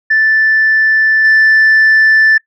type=tone with level steps; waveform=sine; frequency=1760 Hz; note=A6; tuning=in tune; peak=-6 / -3 dBFS; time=0.1-2.38 s; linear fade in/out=10 ms; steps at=1.24 s; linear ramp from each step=10 ms; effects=noise-tail reverb RT60 0.1 s tail -23 dB re dry + tanh soft clip ceiling -3 dBFS